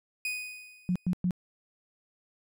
40% pulse tone with exponential decay, 2489 Hz, D#7, in tune, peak -28 dBFS, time 0.25-1.13 s, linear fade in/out 2 ms, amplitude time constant 190 ms
sine tone bursts, 180.1 Hz, F#3, 46 cents flat, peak -24 dBFS, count 3, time 0.89-1.308 s, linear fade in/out 0 ms, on 66 ms, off 110 ms
effects none

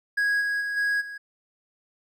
triangle tone with level steps, 1654 Hz, G#6, 8 cents flat, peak -19 / -22 / -25 / -20 / -33 dBFS, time 0.17-1.18 s, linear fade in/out 10 ms, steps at 0.4 / 0.6 / 0.76 / 1 s, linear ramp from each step 20 ms, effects none

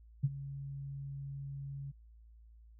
sine tone with ADSR envelope, 138.59 Hz, C#3, in tune, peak -24 dBFS, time 0.23-1.92 s, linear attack 15 ms, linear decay 37 ms, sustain -16 dB, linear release 19 ms, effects added 56 Hz sine -55 dBFS peak until 2.79 s

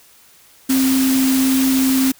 sine tone in noise, 264.1 Hz, C4, 16 cents sharp, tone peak -13 dBFS, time 0.69-2.12 s, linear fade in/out 10 ms, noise white, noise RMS -23 dBFS, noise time 0.69-2.12 s, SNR +7 dB, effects white hiss -49 dBFS RMS until 2.19 s

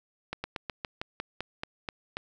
slowing click train, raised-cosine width 0.3 ms, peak -17 dBFS, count 11, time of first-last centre 0.33-2.169 s, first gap 110 ms, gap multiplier 1.11, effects none

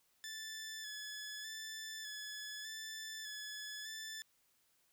15% pulse tone with vibrato, 1733 Hz, A6, 27 cents flat, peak -38 dBFS, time 0.24-4.22 s, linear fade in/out 0 ms, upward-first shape square, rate 0.83 Hz, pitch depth 25 cents each way, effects white hiss -75 dBFS RMS until 4.92 s

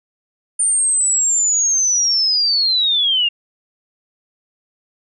sine linear sweep, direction down, 9030 to 2773 Hz, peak -13 dBFS, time 0.59-3.29 s, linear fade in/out 10 ms, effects none

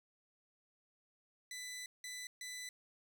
15% pulse tone bursts at uneven times, 1995 Hz, B6, 17 cents sharp, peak -38 dBFS, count 3, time 1.51-1.86 / 2.04-2.27 / 2.41-2.69 s, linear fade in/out 2 ms, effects none

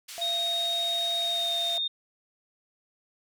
pink band-pass noise, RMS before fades -42 dBFS, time 0.08-1.78 s, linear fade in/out 10 ms, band 2600 to 11000 Hz, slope 12 dB/octave
sine tone, 683 Hz, F5, 39 cents flat, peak -34 dBFS, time 0.18-1.78 s, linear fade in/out 0 ms
sine tone with pitch glide, 3729 to 3669 Hz, A#7 to A#7, 0 to -28 cents, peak -26 dBFS, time 0.21-1.88 s, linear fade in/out 10 ms, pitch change -28 cents, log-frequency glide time 1.21-1.54 s
effects none

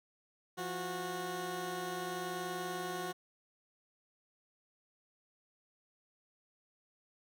15% pulse tone pair together, 172.68 / 365.9 Hz, F3 / F#4, -19 / -19 cents, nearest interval octave + minor second, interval 1300 cents, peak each -37 / -32 dBFS, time 0.57-3.13 s, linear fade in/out 20 ms, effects none

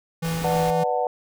square tone with tremolo, 164.8 Hz, E3, in tune, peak -24 dBFS, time 0.22-0.84 s, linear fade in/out 10 ms, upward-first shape sine, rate 3.5 Hz, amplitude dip 30%
pink noise, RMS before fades -34 dBFS, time 0.24-0.71 s, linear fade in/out 10 ms
sine chord, B minor seventh, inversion none, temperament just, 493.9 / 592.7 / 740.8 / 889 Hz, B4 / D5 / F#5 / A5, 0 / +16 / +2 / +18 cents, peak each -25 / -28 / -24 / -29 dBFS, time 0.44-1.07 s, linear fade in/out 2 ms
effects none

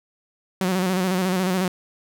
sawtooth tone with vibrato, 185 Hz, F#3, in tune, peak -16 dBFS, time 0.61-1.68 s, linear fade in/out 2 ms, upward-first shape square, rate 14 Hz, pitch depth 46 cents each way, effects none

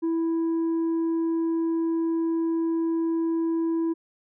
sine tone with tanh clipping, 329.5 Hz, E4, 1 cent flat, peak -23 dBFS, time 0.02-3.94 s, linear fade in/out 20 ms, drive 3 dB, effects none

